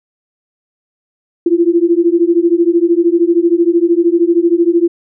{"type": "beating tone pair", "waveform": "sine", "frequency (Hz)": [335.1, 348.1], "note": ["E4", "F4"], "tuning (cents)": [29, -6], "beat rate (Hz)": 13, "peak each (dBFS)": -11, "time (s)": [1.46, 4.88], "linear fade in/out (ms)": 5, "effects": []}